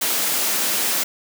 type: high-pass noise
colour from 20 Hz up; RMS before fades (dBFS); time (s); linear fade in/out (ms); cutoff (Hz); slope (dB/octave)
white; -21; 0.01-1.04; 10; 160; 96
effects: none